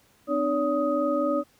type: tone cluster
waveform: sine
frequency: 258.3 / 302.4 / 570 / 1251 Hz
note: C4 / D#4 / C#5 / D#6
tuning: -22 / -49 / +48 / +9 cents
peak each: -30 / -27 / -25 / -30 dBFS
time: 0.27-1.44 s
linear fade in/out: 50 ms
effects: pink hiss -61 dBFS RMS until 1.59 s + high-pass 60 Hz 12 dB/octave